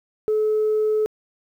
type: tone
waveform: sine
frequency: 430 Hz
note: A4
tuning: 40 cents flat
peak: -16 dBFS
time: 0.28-1.06 s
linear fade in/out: 0 ms
effects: tanh soft clip ceiling -14 dBFS + 9-bit